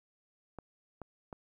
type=clicks; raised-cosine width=1 ms; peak=-29 dBFS; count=3; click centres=0.587 / 1.017 / 1.328 s; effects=11-bit